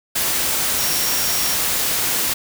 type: tone in noise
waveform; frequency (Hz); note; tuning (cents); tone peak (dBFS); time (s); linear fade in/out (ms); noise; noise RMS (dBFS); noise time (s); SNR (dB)
sine; 5590; F8; +1; -25; 0.78-1.55; 10; white; -20; 0.15-2.34; -8
effects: none